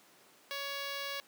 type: tone with notch filter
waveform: 5% pulse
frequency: 560 Hz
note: C#5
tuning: 18 cents sharp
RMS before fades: -39 dBFS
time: 0.51-1.2 s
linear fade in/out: 0 ms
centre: 7300 Hz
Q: 1.1
effects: pink hiss -61 dBFS RMS until 1.27 s + high-pass 300 Hz 12 dB/octave